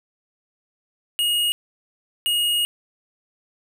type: tone bursts at uneven times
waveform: square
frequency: 2872 Hz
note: F7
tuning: 48 cents sharp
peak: -19 dBFS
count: 2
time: 1.19-1.52 / 2.26-2.65 s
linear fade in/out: 0 ms
effects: none